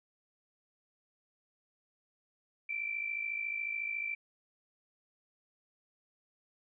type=tone pair together; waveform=sine; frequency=2332 / 2386 Hz; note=D7 / D7; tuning=-13 / +27 cents; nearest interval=unison; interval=40 cents; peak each=-35 / -40 dBFS; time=2.69-4.15 s; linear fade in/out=5 ms; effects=none